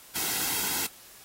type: noise with comb filter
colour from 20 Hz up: white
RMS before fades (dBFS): -29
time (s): 0.15-0.87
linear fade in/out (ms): 10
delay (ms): 1.7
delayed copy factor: -0.55
effects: white hiss -51 dBFS RMS until 1.24 s + AAC 48 kbps